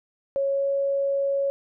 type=tone with pitch glide; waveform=sine; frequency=551 to 554.5 Hz; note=C#5 to C#5; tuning=-11 to 0 cents; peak=-21 dBFS; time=0.36-1.5 s; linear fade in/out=0 ms; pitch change=+11 cents; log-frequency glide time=0.47-0.67 s; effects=none

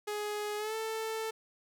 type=tone with pitch glide; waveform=sawtooth; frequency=418 to 442.9 Hz; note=G#4 to A4; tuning=+11 to +11 cents; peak=-30 dBFS; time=0.07-1.31 s; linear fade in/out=10 ms; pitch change=+100 cents; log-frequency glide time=0.57-0.75 s; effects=none

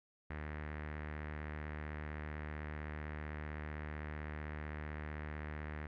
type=tone with low-pass filter; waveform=sawtooth; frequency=75.7 Hz; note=D#2; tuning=47 cents flat; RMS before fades=-44 dBFS; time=0.3-5.87 s; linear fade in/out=5 ms; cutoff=1900 Hz; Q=3.6; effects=none

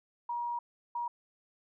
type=tone bursts at uneven times; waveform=sine; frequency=953 Hz; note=A#5; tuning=38 cents sharp; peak=-32 dBFS; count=2; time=0.29-0.59 / 0.95-1.08 s; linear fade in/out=5 ms; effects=none

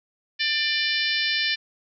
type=harmonic tone; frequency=594 Hz; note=D5; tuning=20 cents sharp; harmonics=3 / 4 / 5 / 6 / 7 / 8 / 9; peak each=-27 / -28 / -29 / -30 / -30 / -31 / -32 dBFS; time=0.39-1.56 s; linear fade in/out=20 ms; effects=none

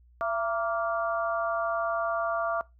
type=harmonic tone with a mistuned harmonic; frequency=233.1 Hz; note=A#3; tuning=in tune; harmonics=3 / 4 / 5 / 6; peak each=-29 / -40 / -31 / -35 dBFS; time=0.21-2.61 s; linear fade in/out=0 ms; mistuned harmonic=3; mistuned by=-66 cents; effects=noise-tail reverb RT60 0.2 s tail -20 dB re dry + added 60 Hz sine -55 dBFS peak until 2.79 s

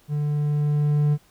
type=tone with level ramp; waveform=triangle; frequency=147.8 Hz; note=D3; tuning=11 cents sharp; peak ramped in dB=-20 to -14 dBFS; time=0.08-1.18 s; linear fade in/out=50 ms; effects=pink hiss -58 dBFS RMS until 1.3 s

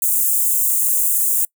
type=high-pass noise; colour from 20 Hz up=white; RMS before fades=-17 dBFS; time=0.02-1.45 s; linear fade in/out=2 ms; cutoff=7300 Hz; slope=48 dB/octave; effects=noise-tail reverb RT60 0.1 s tail -25 dB re dry

